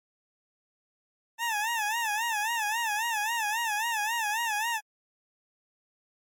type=tone with vibrato; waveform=20% pulse; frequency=884 Hz; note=A5; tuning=8 cents sharp; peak=-22 dBFS; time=1.38-4.81 s; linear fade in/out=50 ms; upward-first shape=sine; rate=3.7 Hz; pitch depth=120 cents each way; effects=MP3 64 kbps